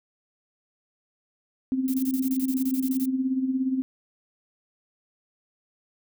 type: tone with tremolo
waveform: sine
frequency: 261.6 Hz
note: C4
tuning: in tune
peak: -20 dBFS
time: 1.72-3.82 s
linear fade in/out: 0 ms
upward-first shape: sine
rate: 17 Hz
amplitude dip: 60%
type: noise bursts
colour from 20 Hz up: violet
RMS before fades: -36 dBFS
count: 14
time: 1.88-3.056 s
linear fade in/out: 0 ms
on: 58 ms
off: 28 ms
effects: none